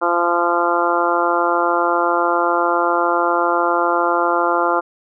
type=harmonic tone; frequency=172.6 Hz; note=F3; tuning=20 cents flat; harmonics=2 / 3 / 4 / 5 / 6 / 7 / 8; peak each=-22 / -22 / -22 / -22 / -22 / -22 / -22 dBFS; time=0.01-4.81 s; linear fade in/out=20 ms; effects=none